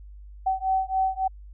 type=beating tone pair; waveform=sine; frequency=760 / 763.6 Hz; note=F#5 / G5; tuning=+46 / -46 cents; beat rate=3.6 Hz; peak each=-25 / -25 dBFS; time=0.46-1.28 s; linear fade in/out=10 ms; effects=added 50 Hz sine -41 dBFS peak until 1.53 s